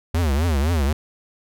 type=tone with vibrato; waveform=square; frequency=76.7 Hz; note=D#2; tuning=24 cents flat; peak=-18 dBFS; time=0.14-0.93 s; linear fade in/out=5 ms; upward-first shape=triangle; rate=3.9 Hz; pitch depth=270 cents each way; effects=none